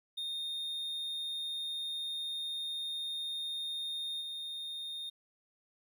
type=tone with level steps; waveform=triangle; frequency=3672 Hz; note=A#7; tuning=27 cents flat; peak=-34 / -37 dBFS; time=0.17-5.1 s; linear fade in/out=10 ms; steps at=4.2 s; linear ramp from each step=20 ms; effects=12-bit